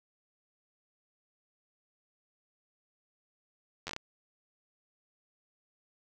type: slowing click train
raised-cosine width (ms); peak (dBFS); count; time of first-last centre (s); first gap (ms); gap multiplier
0.2; -20; 6; 3.87-3.964; 10; 1.32
effects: none